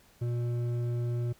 sine tone with hard clipping, 120 Hz, B2, 49 cents flat, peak -30 dBFS, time 0.21-1.33 s, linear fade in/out 10 ms, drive 8 dB, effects pink hiss -61 dBFS RMS until 1.39 s

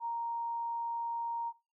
sine tone, 932.3 Hz, A#5, in tune, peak -33 dBFS, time 0-1.53 s, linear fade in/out 50 ms, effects noise-tail reverb RT60 0.3 s tail -21 dB re dry

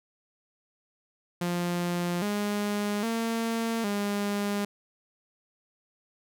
sawtooth tone with pitch steps, 175 / 206.1 / 228.2 / 203.5 Hz, F3 / G#3 / A#3 / G#3, +4 / -13 / -37 / -35 cents, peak -23 dBFS, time 1.41-4.65 s, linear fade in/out 5 ms, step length 810 ms, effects none

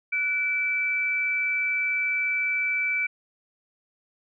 sine tone pair together, 1481.9 / 2317 Hz, F#6 / D7, +2 / -24 cents, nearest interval minor sixth, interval 774 cents, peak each -33 / -23 dBFS, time 0.12-3.07 s, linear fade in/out 10 ms, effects none

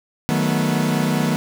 40% pulse chord, B dominant seventh, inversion first, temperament equal with one note detuned, 155.56 / 185 / 220 / 245.1 Hz, D#3 / F#3 / A3 / B3, 0 / 0 / 0 / -13 cents, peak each -21 / -23 / -23 / -22 dBFS, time 0.29-1.36 s, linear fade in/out 0 ms, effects 8-bit

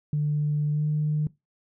sine tone with pitch glide, 148.7 to 151.3 Hz, D3 to D#3, +22 to -48 cents, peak -21 dBFS, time 0.13-1.27 s, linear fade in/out 2 ms, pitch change +30 cents, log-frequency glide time 0.72-0.85 s, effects noise-tail reverb RT60 0.2 s tail -20 dB re dry + tanh soft clip ceiling -17 dBFS

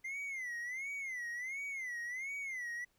triangle tone with vibrato, 2063 Hz, C7, 25 cents flat, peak -37 dBFS, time 0.04-2.85 s, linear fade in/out 10 ms, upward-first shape sine, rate 1.4 Hz, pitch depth 160 cents each way, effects pink hiss -75 dBFS RMS until 2.98 s

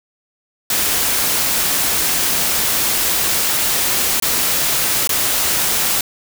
white noise with dropouts, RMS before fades -17 dBFS, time 0.7-6.01 s, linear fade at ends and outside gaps 2 ms, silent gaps 4.2-4.223 / 5.074-5.092 s, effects none

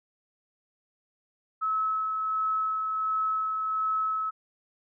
sine tone with tremolo, 1294 Hz, E6, 32 cents flat, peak -24 dBFS, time 1.61-4.31 s, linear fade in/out 20 ms, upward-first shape sine, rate 1.4 Hz, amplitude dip 30%, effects none

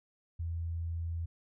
sine tone, 83.6 Hz, E2, 25 cents sharp, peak -33 dBFS, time 0.39-1.26 s, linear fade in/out 10 ms, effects none

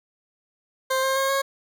20% pulse tone with pitch steps, 525 / 532 / 539.1 / 546.3 Hz, C5 / C5 / C#5 / C#5, +6 / +29 / -48 / -25 cents, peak -16 dBFS, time 0.9-1.42 s, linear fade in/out 10 ms, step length 130 ms, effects none

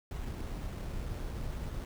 brown noise with sample-and-hold, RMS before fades -38 dBFS, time 0.11-1.85 s, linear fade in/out 2 ms, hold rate 4900 Hz, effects none

